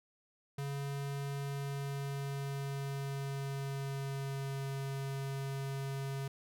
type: tone with pitch glide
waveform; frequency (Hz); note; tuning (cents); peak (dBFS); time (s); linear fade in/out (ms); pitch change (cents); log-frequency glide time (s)
square; 140 to 136.8; C#3 to C#3; +18 to -23; -37; 0.58-6.28; 5; -41; 1.4-4.67
effects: none